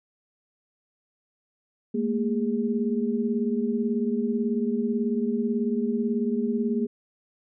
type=tone cluster; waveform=sine; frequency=213.8 / 232 / 409.4 Hz; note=A3 / A#3 / G#4; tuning=-49 / -8 / -25 cents; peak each=-29 / -25 / -29 dBFS; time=1.94-6.87 s; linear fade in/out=10 ms; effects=none